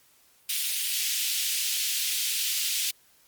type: high-pass noise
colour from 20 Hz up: pink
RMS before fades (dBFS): -28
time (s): 0.49-2.91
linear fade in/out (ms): 5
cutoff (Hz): 2700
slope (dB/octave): 24
effects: white hiss -61 dBFS RMS until 3.27 s + Opus 48 kbps